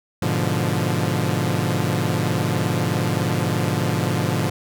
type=chord; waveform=sawtooth; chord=G# diminished seventh; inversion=none; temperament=equal; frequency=103.83 / 123.47 / 146.83 / 174.61 Hz; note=G#2 / B2 / D3 / F3; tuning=0 / 0 / 0 / 0 cents; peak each=-21 dBFS; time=0.22-4.5 s; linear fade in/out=5 ms; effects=none